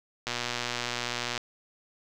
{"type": "click train", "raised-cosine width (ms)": 0.2, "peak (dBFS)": -13, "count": 135, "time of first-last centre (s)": [0.27, 1.377], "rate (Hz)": 121, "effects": []}